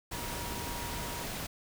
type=tone in noise; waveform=sine; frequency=951 Hz; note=A#5; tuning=34 cents sharp; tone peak=-44 dBFS; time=0.13-1.24 s; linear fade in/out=10 ms; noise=pink; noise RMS=-38 dBFS; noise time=0.11-1.47 s; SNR=-9 dB; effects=none